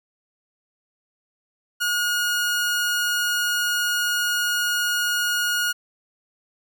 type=tone; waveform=sawtooth; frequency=1439 Hz; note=F#6; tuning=49 cents flat; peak=-17 dBFS; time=1.8-5.73 s; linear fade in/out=20 ms; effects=none